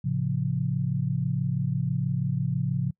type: chord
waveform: sine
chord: A augmented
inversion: none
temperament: equal with one note detuned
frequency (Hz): 110 / 136.13 / 174.61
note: A2 / C#3 / E#3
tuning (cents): 0 / -31 / 0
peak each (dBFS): -31 / -26 / -29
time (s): 0.04-2.91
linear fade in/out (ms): 10
effects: noise-tail reverb RT60 0.1 s tail -26 dB re dry